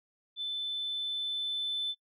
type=tone with level ramp; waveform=sine; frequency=3520 Hz; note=A7; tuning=in tune; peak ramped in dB=-32 to -29 dBFS; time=0.36-1.95 s; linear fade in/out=50 ms; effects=noise-tail reverb RT60 0.1 s tail -26 dB re dry + tanh soft clip ceiling -26 dBFS